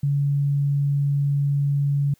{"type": "tone", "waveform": "sine", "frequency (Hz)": 141.9, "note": "C#3", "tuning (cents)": 41, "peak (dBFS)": -18, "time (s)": [0.03, 2.14], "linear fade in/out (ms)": 5, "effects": ["white hiss -62 dBFS RMS until 2.19 s"]}